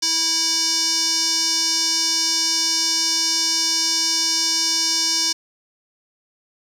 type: tone with band-pass filter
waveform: square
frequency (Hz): 327.1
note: E4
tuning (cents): -13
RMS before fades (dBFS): -20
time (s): 0.02-5.33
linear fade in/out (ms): 10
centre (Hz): 5500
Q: 5.7
effects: 8-bit